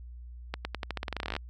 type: accelerating click train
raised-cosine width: 0.3 ms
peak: -16 dBFS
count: 19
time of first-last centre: 0.54-1.365 s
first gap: 110 ms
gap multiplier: 0.88
effects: added 60 Hz sine -42 dBFS peak until 1.49 s